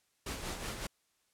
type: noise with tremolo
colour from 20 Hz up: pink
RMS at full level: -38 dBFS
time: 0.26-0.87 s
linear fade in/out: 5 ms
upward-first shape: sine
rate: 5.4 Hz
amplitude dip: 50%
effects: white hiss -75 dBFS RMS until 1.33 s + low-pass 11000 Hz 12 dB/octave